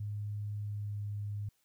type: tone with pitch glide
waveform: sine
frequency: 103.83 to 102.99 Hz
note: G#2 to G#2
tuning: 0 to -14 cents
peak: -35 dBFS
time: 0-1.49 s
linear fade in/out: 5 ms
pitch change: -14 cents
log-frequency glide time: 0.6-1 s
effects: white hiss -75 dBFS RMS until 1.64 s